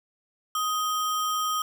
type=tone with sample-and-hold; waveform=sine; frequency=1251 Hz; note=D#6; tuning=9 cents sharp; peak=-24 dBFS; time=0.55-1.62 s; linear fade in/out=2 ms; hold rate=4410 Hz; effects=none